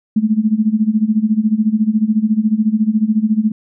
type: tone with tremolo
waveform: sine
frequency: 216.4 Hz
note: A3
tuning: 29 cents flat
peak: -8 dBFS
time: 0.16-3.52 s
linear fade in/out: 5 ms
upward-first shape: sine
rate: 14 Hz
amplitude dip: 85%
effects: none